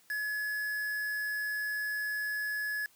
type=tone with quantisation; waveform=triangle; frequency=1700 Hz; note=G#6; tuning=40 cents sharp; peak=-30 dBFS; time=0.1-2.86 s; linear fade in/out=2 ms; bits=7; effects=white hiss -64 dBFS RMS until 2.95 s + high-pass 80 Hz 12 dB/octave